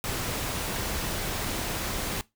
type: noise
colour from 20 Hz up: pink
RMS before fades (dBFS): -31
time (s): 0.04-2.21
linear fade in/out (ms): 0
effects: noise-tail reverb RT60 0.2 s tail -20 dB re dry